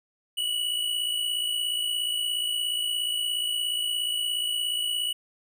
square tone pair together, 2888 / 2945 Hz, F#7 / F#7, -43 / -9 cents, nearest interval unison, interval 34 cents, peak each -34 / -27 dBFS, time 0.37-5.13 s, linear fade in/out 10 ms, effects none

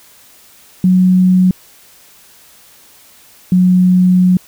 sine tone pair in turn, 184 / 182.31 Hz, F#3 / F#3, -9 / -25 cents, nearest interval unison, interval 16 cents, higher first, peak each -6 dBFS, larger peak neither, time 0.84-1.51 / 3.52-4.37 s, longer second, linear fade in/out 2 ms, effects white hiss -44 dBFS RMS until 4.47 s

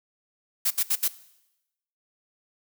blue noise bursts, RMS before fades -23 dBFS, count 4, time 0.65-1.082 s, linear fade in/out 10 ms, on 57 ms, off 68 ms, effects noise-tail reverb RT60 0.9 s tail -18 dB re dry

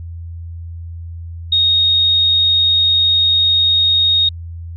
sine tone, 3729 Hz, A#7, in tune, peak -10 dBFS, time 1.52-4.29 s, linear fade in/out 5 ms, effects added 84 Hz sine -26 dBFS peak until 4.76 s

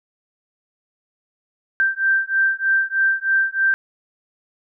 sine beating tone pair, 1567 / 1570.2 Hz, G6 / G6, -1 / +2 cents, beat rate 3.2 Hz, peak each -19 dBFS, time 1.8-3.74 s, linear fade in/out 0 ms, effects none

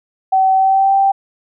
sine tone with pitch glide, 763 to 783.1 Hz, G5 to G5, -47 to -2 cents, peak -9 dBFS, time 0.32-1.12 s, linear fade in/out 10 ms, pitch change +45 cents, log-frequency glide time 0.54-0.94 s, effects none

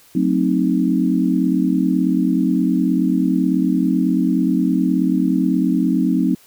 sine chord, F# diminished seventh, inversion none, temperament equal with one note detuned, 185 / 223.6 / 261.6 / 311.1 Hz, F#3 / A3 / C4 / Eb4, 0 / +28 / 0 / 0 cents, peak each -19 / -23 / -18 / -20 dBFS, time 0.15-6.35 s, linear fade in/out 5 ms, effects white hiss -50 dBFS RMS until 6.46 s

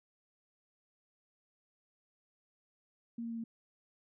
sine tone with pitch steps, 232.9 / 231.3 / 229.7 / 228.1 Hz, A#3 / A#3 / A#3 / A#3, -1 / -13 / -25 / -37 cents, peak -37 dBFS, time 3.18-3.44 s, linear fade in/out 5 ms, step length 65 ms, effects none

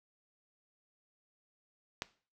click, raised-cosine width 0.2 ms, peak -17 dBFS, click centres 2.021 s, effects noise-tail reverb RT60 0.4 s tail -18 dB re dry

